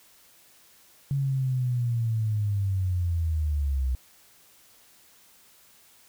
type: linear sweep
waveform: sine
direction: down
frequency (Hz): 140.2 to 62.6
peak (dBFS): -23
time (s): 1.11-3.95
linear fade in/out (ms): 0
effects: white hiss -57 dBFS RMS until 6.08 s